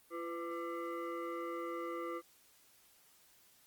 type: tone with frequency modulation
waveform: sine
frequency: 341.1 Hz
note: F4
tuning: 41 cents flat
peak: -38 dBFS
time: 0.1-2.22 s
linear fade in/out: 50 ms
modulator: 842 Hz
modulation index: 1.3
effects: white hiss -66 dBFS RMS until 3.66 s + Opus 32 kbps